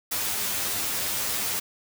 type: noise with comb filter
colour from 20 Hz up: white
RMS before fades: -28 dBFS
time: 0.11-1.6 s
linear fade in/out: 10 ms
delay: 10 ms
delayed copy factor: +0.55
effects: none